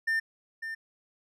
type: tone with echo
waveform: triangle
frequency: 1800 Hz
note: A6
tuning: 39 cents sharp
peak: -23 dBFS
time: 0.07-0.2 s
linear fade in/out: 10 ms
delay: 550 ms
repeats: 1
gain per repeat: -9 dB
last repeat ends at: 0.75 s
effects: none